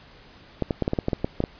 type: clicks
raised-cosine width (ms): 2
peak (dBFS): -9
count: 11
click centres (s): 0.623 / 0.708 / 0.823 / 0.879 / 0.934 / 0.988 / 1.084 / 1.132 / 1.245 / 1.404 / 1.439
effects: pink hiss -50 dBFS RMS until 1.59 s + resampled to 11025 Hz